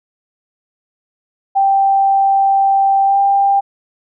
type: tone with pitch glide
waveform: sine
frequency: 784 to 793.6 Hz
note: G5 to G5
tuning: 0 to +21 cents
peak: -9 dBFS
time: 1.55-3.61 s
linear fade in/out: 20 ms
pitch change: +21 cents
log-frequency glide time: 3.05-3.18 s
effects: none